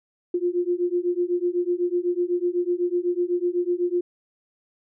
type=beating tone pair; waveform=sine; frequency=349.2 / 357.2 Hz; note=F4 / F4; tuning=0 / +39 cents; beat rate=8 Hz; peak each=-24 dBFS; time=0.34-4.01 s; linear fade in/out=5 ms; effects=none